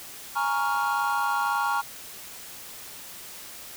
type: chord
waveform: triangle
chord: Bb minor seventh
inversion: third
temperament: equal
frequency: 830.6 / 932.3 / 1108.7 / 1396.9 Hz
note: Ab5 / Bb5 / Db6 / F6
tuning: 0 / 0 / 0 / 0 cents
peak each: -27 dBFS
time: 0.35-1.82 s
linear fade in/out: 20 ms
effects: white hiss -42 dBFS RMS until 3.76 s